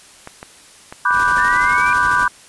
clicks, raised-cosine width 0.5 ms, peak -16 dBFS, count 5, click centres 0.274 / 0.429 / 0.925 / 1.108 / 1.172 s
sine chord, G major seventh, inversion first, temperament equal, 987.8 / 1174.7 / 1480 / 1568 Hz, B5 / D6 / F#6 / G6, 0 / 0 / 0 / 0 cents, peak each -18 dBFS, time 1.05-2.28 s, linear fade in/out 5 ms
pink noise with tremolo, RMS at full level -29 dBFS, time 1.11-2.29 s, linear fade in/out 50 ms, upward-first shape square, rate 12 Hz, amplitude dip 40%
sine linear sweep, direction up, 1760 to 2402 Hz, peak -22 dBFS, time 1.38-1.93 s, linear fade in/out 0 ms
effects white hiss -44 dBFS RMS until 2.48 s + resampled to 24000 Hz

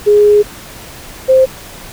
sine tone pair in turn, 415.3 / 523.2 Hz, G#4 / C5, 0 / 0 cents, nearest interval major third, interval 400 cents, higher second, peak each -4 dBFS, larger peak neither, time 0.06-0.43 / 1.28-1.46 s, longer first, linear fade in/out 20 ms, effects pink hiss -32 dBFS RMS until 1.92 s

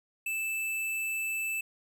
square tone, 2637 Hz, E7, in tune, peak -31 dBFS, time 0.26-1.61 s, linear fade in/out 5 ms, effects none

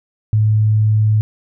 sine tone, 107.6 Hz, A2, 38 cents flat, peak -10 dBFS, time 0.33-1.21 s, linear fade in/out 0 ms, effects none

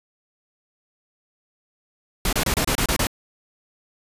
pink noise bursts, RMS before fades -21 dBFS, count 8, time 2.25-3.07 s, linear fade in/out 2 ms, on 78 ms, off 28 ms, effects resampled to 32000 Hz

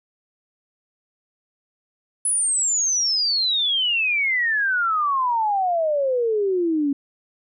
sine exponential sweep, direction down, 10280 to 274.3 Hz, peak -18 dBFS, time 2.25-6.93 s, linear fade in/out 5 ms, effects none

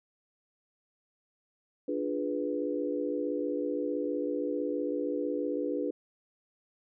sine chord, D diminished seventh, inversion none, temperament equal, 293.7 / 349.2 / 415.3 / 493.9 Hz, D4 / F4 / Ab4 / Cb5, 0 / 0 / 0 / 0 cents, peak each -33 / -37 / -36 / -34 dBFS, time 1.88-5.91 s, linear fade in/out 5 ms, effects none

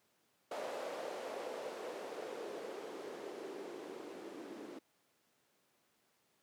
violet noise with low-pass filter sweep, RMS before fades -45 dBFS, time 0.51-4.79 s, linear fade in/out 5 ms, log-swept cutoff 570 to 320 Hz, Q 3.1, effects pink hiss -75 dBFS RMS until 6.42 s + high-pass 200 Hz 12 dB/octave

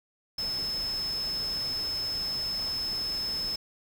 sine tone in noise, 5210 Hz, E8, 21 cents flat, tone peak -29 dBFS, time 0.38-3.56 s, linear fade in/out 5 ms, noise pink, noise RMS -42 dBFS, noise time 0.38-3.56 s, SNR +10 dB, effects none

